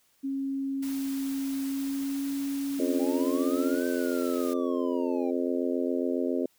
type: tone with pitch glide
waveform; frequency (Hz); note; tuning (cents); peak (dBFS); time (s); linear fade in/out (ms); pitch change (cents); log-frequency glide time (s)
sine; 272.2 to 277.6; C#4 to C#4; -31 to +3; -28; 0.23-3.8; 20; +34; 1.63-2.31
type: noise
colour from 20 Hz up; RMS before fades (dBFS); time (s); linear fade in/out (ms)
white; -44; 0.82-4.54; 10
type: harmonic tone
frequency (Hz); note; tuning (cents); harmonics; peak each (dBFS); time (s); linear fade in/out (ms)
87.31; F2; 0; 3 / 4 / 5 / 6 / 7; -29 / -31 / -33 / -35 / -36; 2.79-6.46; 5
type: linear two-way sweep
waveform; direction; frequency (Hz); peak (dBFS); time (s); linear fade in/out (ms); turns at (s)
triangle; up then down; 774 to 1550 to 774; -38; 2.99-5.31; 10; 3.87
effects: white hiss -67 dBFS RMS until 6.58 s